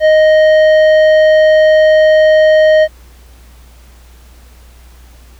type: tone with tanh clipping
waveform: sine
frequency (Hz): 622.3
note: D#5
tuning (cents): 0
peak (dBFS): -6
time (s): 0-2.88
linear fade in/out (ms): 50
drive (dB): 10
effects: added 60 Hz sine -37 dBFS peak until 5.39 s + pink hiss -46 dBFS RMS until 5.39 s